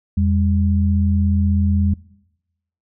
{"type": "tone pair together", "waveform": "sine", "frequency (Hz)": [84.43, 200.8], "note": ["E2", "G3"], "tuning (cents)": [42, 42], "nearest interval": "octave + minor third", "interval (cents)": 1500, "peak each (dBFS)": [-15, -19], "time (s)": [0.17, 1.94], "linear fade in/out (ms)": 5, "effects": ["noise-tail reverb RT60 0.9 s tail -22 dB re dry"]}